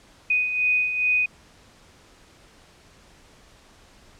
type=beating tone pair; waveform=sine; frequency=2489 / 2491.4 Hz; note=D#7 / D#7; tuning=0 / +2 cents; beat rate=2.4 Hz; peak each=-28 / -20 dBFS; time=0.3-1.26 s; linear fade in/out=5 ms; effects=pink hiss -53 dBFS RMS until 4.19 s + low-pass 8000 Hz 12 dB/octave